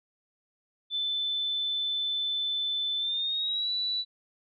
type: tone with pitch glide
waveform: sine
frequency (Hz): 3520 to 3951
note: A7 to B7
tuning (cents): 0 to 0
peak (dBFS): -27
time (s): 0.9-4.05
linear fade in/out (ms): 50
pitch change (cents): +200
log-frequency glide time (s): 2.98-3.71
effects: none